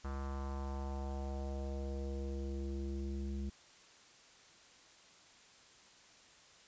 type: tone with low-pass filter sweep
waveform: square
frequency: 68.3 Hz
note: C#2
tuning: 25 cents flat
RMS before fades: -40 dBFS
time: 0.04-3.5 s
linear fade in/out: 10 ms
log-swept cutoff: 1300 to 260 Hz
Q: 2.6
effects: white hiss -61 dBFS RMS until 6.67 s + resampled to 16000 Hz